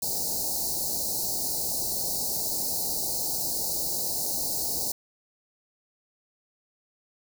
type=band-stop noise; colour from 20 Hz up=white; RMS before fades=-29 dBFS; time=0.02-4.92 s; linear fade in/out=5 ms; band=890 to 4100 Hz; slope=96 dB/octave; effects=none